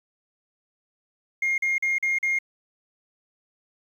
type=tone bursts; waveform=sine; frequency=2131 Hz; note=C7; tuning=31 cents sharp; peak=-19 dBFS; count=5; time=1.42-2.388 s; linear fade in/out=5 ms; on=160 ms; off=42 ms; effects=tanh soft clip ceiling -19 dBFS + 9-bit